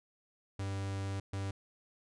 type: tone bursts at uneven times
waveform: 45% pulse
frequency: 98 Hz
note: G2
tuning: in tune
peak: -35 dBFS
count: 2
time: 0.59-1.2 / 1.33-1.51 s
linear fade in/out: 5 ms
effects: resampled to 22050 Hz